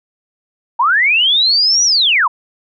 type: linear two-way sweep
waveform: sine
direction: up then down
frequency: 880 to 5920 to 880 Hz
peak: -9 dBFS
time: 0.79-2.28 s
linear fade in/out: 10 ms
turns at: 1.84 s
effects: none